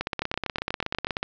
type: two click trains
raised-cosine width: 0.3 ms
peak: -11 / -11 dBFS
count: 21 / 8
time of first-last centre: 0.01-1.23 / 0.22-1.07 s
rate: 16.4 / 8.24 Hz
effects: resampled to 16000 Hz + 8-bit